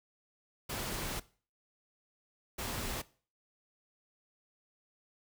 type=noise bursts at uneven times; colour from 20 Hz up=pink; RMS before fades=-38 dBFS; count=2; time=0.69-1.2 / 2.58-3.02 s; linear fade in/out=10 ms; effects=noise-tail reverb RT60 0.4 s tail -19 dB re dry